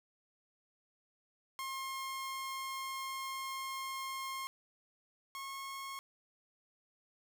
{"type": "tone pair in turn", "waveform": "sawtooth", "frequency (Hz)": [1069, 1087.7], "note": ["C6", "C#6"], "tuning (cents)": [37, -33], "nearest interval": "unison", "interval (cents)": 30, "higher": "second", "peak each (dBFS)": [-35, -38], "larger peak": "first", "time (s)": [[1.59, 4.47], [5.35, 5.99]], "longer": "first", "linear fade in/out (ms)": 0, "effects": []}